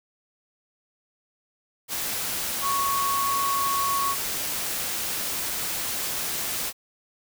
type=tone in noise; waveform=sine; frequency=1108.7 Hz; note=C#6; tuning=in tune; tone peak=-23 dBFS; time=2.61-4.16 s; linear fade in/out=50 ms; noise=white; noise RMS=-29 dBFS; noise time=1.88-6.73 s; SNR=+3 dB; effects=none